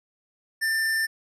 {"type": "tone", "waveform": "square", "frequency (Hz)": 1786, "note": "A6", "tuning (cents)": 25, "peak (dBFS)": -23, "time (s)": [0.61, 1.07], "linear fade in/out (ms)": 20, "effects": ["resampled to 32000 Hz"]}